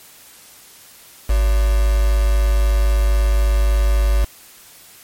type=tone with quantisation; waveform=sine; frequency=51.91 Hz; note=G#1; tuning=in tune; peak=-12 dBFS; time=1.29-4.25 s; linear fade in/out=10 ms; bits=4; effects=white hiss -44 dBFS RMS until 5.03 s + MP3 64 kbps